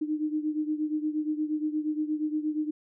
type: beating tone pair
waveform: sine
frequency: 303.7 / 312.2 Hz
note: D#4 / D#4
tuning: -42 / +6 cents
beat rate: 8.5 Hz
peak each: -28 / -32 dBFS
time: 0.01-2.71 s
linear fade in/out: 10 ms
effects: none